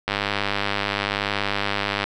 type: click train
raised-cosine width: 0.3 ms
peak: -6 dBFS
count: 199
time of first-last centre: 0.08-2.04 s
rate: 101 Hz
effects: none